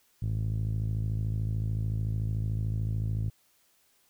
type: tone with low-pass filter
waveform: 5% pulse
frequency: 53.6 Hz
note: A1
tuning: 45 cents flat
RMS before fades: -30 dBFS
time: 0.22-3.3 s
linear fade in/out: 5 ms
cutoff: 110 Hz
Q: 2.5
effects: white hiss -67 dBFS RMS until 4.09 s